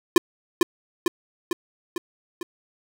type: tone with echo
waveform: square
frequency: 348.9 Hz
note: F4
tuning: 2 cents flat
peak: -10 dBFS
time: 0.16-0.18 s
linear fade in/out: 2 ms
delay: 450 ms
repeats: 5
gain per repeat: -4 dB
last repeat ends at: 2.43 s
effects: none